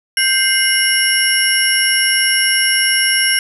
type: tone cluster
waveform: sine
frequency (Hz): 1560 / 2107 / 2911 / 5510 / 11210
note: G6 / C7 / F#7 / F8 / F9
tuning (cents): -9 / +12 / -29 / -24 / +5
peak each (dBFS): -18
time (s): 0.17-3.39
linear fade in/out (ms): 2
effects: none